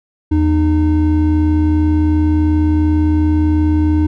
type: tone pair together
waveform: triangle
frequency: 80.97 / 305.7 Hz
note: E2 / D#4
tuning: -30 / -30 cents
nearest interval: octave + major seventh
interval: 2300 cents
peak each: -11 dBFS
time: 0.31-4.07 s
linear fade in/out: 10 ms
effects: none